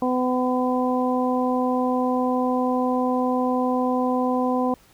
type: harmonic tone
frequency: 252.4 Hz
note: B3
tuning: 38 cents sharp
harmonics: 1 / 2 / 3 / 4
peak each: -22 / -25 / -27 / -28 dBFS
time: 0.02-4.74 s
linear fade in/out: 2 ms
effects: pink hiss -55 dBFS RMS until 4.93 s

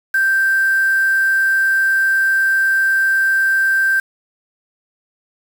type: tone with quantisation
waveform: sine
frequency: 1568 Hz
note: G6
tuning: in tune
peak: -12 dBFS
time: 0.14-4 s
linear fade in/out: 5 ms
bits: 5
effects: none

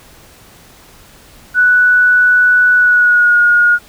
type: tone with pitch glide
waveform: sine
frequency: 1480 to 1436.2 Hz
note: F#6 to F6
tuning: 0 to +48 cents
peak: -6 dBFS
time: 1.54-3.79 s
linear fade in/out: 50 ms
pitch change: -52 cents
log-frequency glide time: 2.74-3.4 s
effects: pink hiss -42 dBFS RMS until 3.88 s

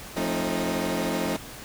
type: chord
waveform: 20% pulse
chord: F dominant seventh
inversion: none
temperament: equal with one note detuned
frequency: 174.61 / 220 / 268.4 / 311.1 Hz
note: F3 / A3 / C4 / Eb4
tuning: 0 / 0 / +44 / 0 cents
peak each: -26 dBFS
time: 0.16-1.37 s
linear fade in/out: 10 ms
effects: pink hiss -41 dBFS RMS until 1.64 s

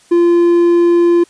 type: tone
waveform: triangle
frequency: 344.7 Hz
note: F4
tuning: 23 cents flat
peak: -5 dBFS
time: 0.11-1.24 s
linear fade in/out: 10 ms
effects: white hiss -48 dBFS RMS until 1.29 s + resampled to 22050 Hz

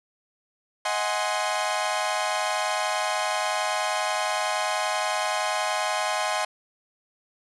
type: chord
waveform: sawtooth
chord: Ab dominant seventh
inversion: second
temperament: equal with one note detuned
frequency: 629.5 / 740 / 830.6 / 1046.5 Hz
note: Eb5 / Gb5 / Ab5 / C6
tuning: +20 / 0 / 0 / 0 cents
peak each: -26 dBFS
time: 0.85-6.45 s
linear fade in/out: 5 ms
effects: resampled to 24000 Hz + 9-bit

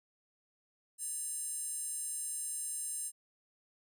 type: tone with high-pass filter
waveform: square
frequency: 575 Hz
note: D5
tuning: 37 cents flat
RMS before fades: -39 dBFS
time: 0.98-3.12 s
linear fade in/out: 50 ms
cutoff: 8900 Hz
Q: 8.1
effects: none

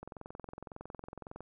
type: click train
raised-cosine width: 1 ms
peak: -30 dBFS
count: 31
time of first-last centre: 0.03-1.406 s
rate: 21.8 Hz
effects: none

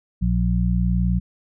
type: harmonic tone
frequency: 59.6 Hz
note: A#1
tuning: 39 cents sharp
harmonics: 1 / 2 / 3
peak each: -20 / -24 / -21 dBFS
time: 0.21-1.2 s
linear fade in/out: 20 ms
effects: none

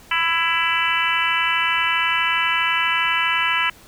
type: harmonic tone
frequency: 332.3 Hz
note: E4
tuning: 14 cents sharp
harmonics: 3 / 4 / 5 / 6 / 7 / 8 / 9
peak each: -25 / -25 / -25 / -25 / -25 / -25 / -25 dBFS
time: 0.11-3.7 s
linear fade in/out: 5 ms
effects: pink hiss -47 dBFS RMS until 3.87 s

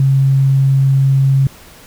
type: tone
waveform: sine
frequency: 135.5 Hz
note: C#3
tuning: 39 cents flat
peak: -8 dBFS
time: 0-1.47 s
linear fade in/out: 2 ms
effects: pink hiss -40 dBFS RMS until 1.86 s

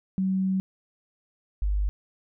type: tone pair in turn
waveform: sine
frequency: 189.6 / 50.22 Hz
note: F#3 / G1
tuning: +43 / +43 cents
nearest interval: octave + major seventh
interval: 2300 cents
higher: first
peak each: -22 dBFS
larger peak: neither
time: 0.18-0.6 / 1.62-1.89 s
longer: first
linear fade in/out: 0 ms
effects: none

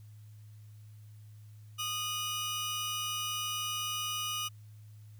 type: tone pair together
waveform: sawtooth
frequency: 1234.9 / 2937 Hz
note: D#6 / F#7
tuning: -13 / -13 cents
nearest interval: octave + minor third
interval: 1500 cents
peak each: -34 / -32 dBFS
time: 1.78-4.49 s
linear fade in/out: 20 ms
effects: added 106 Hz sine -49 dBFS peak until 5.19 s + white hiss -69 dBFS RMS until 5.19 s

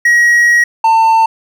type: tone pair in turn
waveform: triangle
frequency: 1901 / 897.2 Hz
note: A#6 / A5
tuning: +33 / +34 cents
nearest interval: octave + minor second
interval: 1299 cents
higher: first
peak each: -4 dBFS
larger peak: neither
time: 0.05-0.64 / 0.84-1.26 s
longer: first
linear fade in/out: 5 ms
effects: none

